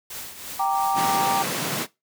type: noise with tremolo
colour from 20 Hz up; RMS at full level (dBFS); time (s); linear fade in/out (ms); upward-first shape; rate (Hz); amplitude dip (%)
white; -34; 0.1-1.17; 5; triangle; 3; 65
type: chord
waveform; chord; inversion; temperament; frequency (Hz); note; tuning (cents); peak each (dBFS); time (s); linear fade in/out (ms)
sine; G minor; none; equal; 784 / 932.3 / 1174.7; G5 / Bb5 / D6; 0 / 0 / 0; -22 / -26 / -27; 0.59-1.43; 10
type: high-pass noise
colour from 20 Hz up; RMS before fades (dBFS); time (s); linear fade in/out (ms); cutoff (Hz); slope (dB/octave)
pink; -27; 0.94-1.87; 50; 130; 48
effects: noise-tail reverb RT60 0.2 s tail -19 dB re dry